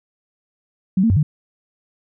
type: tone with pitch steps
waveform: sine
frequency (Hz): 188.3 / 226.9 / 94.9 / 149.8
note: F#3 / A#3 / F#2 / D3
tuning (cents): +31 / -47 / +44 / +35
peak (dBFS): -12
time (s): 0.97-1.23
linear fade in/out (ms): 5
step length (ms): 65
effects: none